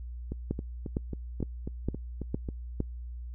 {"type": "two click trains", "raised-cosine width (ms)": 3, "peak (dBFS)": [-22, -16], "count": [9, 6], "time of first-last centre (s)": [[0.32, 2.488], [0.51, 2.804]], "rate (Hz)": [3.69, 2.18], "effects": ["noise-tail reverb RT60 0.1 s tail -26 dB re dry", "added 60 Hz sine -37 dBFS peak until 3.34 s"]}